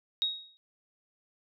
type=tone with exponential decay; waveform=sine; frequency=3772 Hz; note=A#7; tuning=20 cents sharp; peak=-23 dBFS; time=0.22-0.57 s; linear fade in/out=0 ms; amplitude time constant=75 ms; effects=none